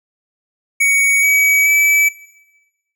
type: tone with pitch steps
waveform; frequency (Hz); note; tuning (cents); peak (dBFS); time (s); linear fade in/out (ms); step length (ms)
square; 2242 / 2272 / 2302; C#7 / C#7 / D7; +19 / +42 / -35; -11; 0.8-2.09; 10; 430
effects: noise-tail reverb RT60 1.0 s tail -17 dB re dry